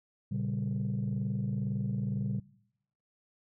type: chord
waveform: sine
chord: G diminished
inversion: first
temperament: equal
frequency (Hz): 116.54 / 138.59 / 196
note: Bb2 / Db3 / G3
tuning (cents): 0 / 0 / 0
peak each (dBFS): -33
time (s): 0.31-2.4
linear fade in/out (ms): 10
effects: noise-tail reverb RT60 0.8 s tail -22 dB re dry + tanh soft clip ceiling -25 dBFS